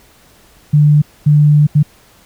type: tone bursts at uneven times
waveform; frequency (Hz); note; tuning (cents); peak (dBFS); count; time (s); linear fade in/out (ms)
sine; 148.5; D3; +20; -5; 3; 0.73-1.02 / 1.26-1.67 / 1.75-1.83; 10
effects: pink hiss -47 dBFS RMS until 2.25 s